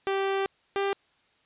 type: tone pair in turn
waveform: sawtooth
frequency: 390 / 396.1 Hz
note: G4 / G4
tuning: -9 / +18 cents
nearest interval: unison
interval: 27 cents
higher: second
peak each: -21 dBFS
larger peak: neither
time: 0.07-0.46 / 0.76-0.93 s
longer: first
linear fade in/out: 0 ms
effects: white hiss -66 dBFS RMS until 1.45 s + resampled to 8000 Hz